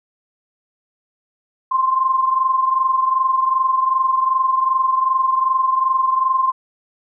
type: tone pair together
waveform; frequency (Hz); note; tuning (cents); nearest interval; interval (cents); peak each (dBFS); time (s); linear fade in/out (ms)
sine; 1046.5 / 1069.1; C6 / C6; 0 / +37; unison; 37; -15 / -21; 1.71-6.52; 10
effects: none